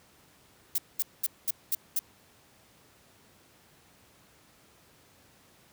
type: noise bursts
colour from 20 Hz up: violet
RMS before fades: -27 dBFS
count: 6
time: 0.75-1.992 s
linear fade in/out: 5 ms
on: 32 ms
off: 210 ms
effects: pink hiss -60 dBFS RMS until 5.72 s + high-pass 80 Hz 12 dB/octave